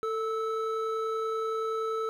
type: tone pair together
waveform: triangle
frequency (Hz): 445.5 / 1306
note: A4 / E6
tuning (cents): +22 / -17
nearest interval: octave + perfect fifth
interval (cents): 1861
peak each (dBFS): -28 / -31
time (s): 0.03-2.09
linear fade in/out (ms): 0
effects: none